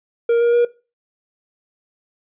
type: tone with pitch steps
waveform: triangle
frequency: 467.9 / 472.8 / 477.7 Hz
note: A#4 / A#4 / A#4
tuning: +6 / +24 / +42 cents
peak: -10 dBFS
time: 0.29-0.65 s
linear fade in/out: 5 ms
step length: 120 ms
effects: noise-tail reverb RT60 0.3 s tail -19 dB re dry + resampled to 8000 Hz